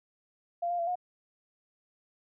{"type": "tone with pitch steps", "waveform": "sine", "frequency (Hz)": [691, 701, 680, 719], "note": ["F5", "F5", "F5", "F#5"], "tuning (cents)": [-19, 6, -46, -50], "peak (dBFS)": -28, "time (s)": [0.62, 0.956], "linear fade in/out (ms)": 10, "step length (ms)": 84, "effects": []}